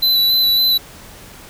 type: tone with vibrato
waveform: square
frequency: 3989 Hz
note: B7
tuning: 17 cents sharp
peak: -12 dBFS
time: 0.02-0.78 s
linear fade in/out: 10 ms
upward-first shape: square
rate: 3.6 Hz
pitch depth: 18 cents each way
effects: pink hiss -39 dBFS RMS until 1.49 s